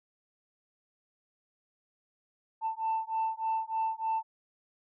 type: beating tone pair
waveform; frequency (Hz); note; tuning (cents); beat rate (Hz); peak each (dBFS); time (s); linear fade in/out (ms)
sine; 888 / 891.3; A5 / A5; +16 / +22; 3.3; -31; 2.61-4.23; 50
effects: tanh soft clip ceiling -24 dBFS